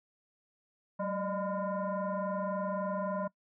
sine tone with frequency modulation, 212.8 Hz, G#3, 42 cents sharp, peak -31 dBFS, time 0.99-3.28 s, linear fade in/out 10 ms, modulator 402 Hz, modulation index 2.2, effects noise-tail reverb RT60 0.1 s tail -22 dB re dry

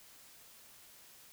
silence, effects white hiss -58 dBFS RMS until 1.32 s

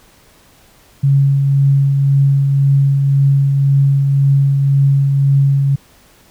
sine tone with tremolo, 138.6 Hz, C#3, in tune, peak -7 dBFS, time 1.03-5.76 s, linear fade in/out 10 ms, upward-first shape triangle, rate 1.9 Hz, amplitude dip 35%, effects pink hiss -48 dBFS RMS until 6.3 s

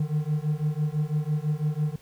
triangle beating tone pair, 148.5 / 154.5 Hz, D3 / D#3, +20 / -12 cents, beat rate 6 Hz, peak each -25 dBFS, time 0-1.96 s, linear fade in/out 5 ms, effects pink hiss -56 dBFS RMS until 2.01 s

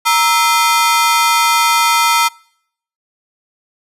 sawtooth ring-modulated tone, 1124 Hz, C#6, 24 cents sharp, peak -3 dBFS, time 0.05-2.29 s, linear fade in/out 20 ms, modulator 191 Hz, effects noise-tail reverb RT60 0.7 s tail -26 dB re dry + resampled to 32000 Hz

